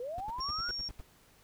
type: linear sweep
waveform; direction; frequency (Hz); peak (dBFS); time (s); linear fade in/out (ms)
sine; up; 466.2 to 1480; -36; 0-0.71; 2
type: noise bursts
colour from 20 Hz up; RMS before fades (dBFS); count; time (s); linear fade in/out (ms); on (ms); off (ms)
brown; -42; 9; 0.18-1.013; 2; 25; 76
type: tone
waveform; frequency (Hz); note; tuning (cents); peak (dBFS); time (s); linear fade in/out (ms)
sine; 5540; F8; -15; -35; 0.4-0.89; 10
effects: pink hiss -63 dBFS RMS until 1.43 s